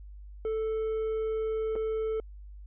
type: tone with dropouts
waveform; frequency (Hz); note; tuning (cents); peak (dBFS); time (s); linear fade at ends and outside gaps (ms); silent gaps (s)
triangle; 440; A4; 0; -26; 0.45-2.2; 1; 1.755-1.761
effects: added 50 Hz sine -43 dBFS peak until 2.66 s + resampled to 8000 Hz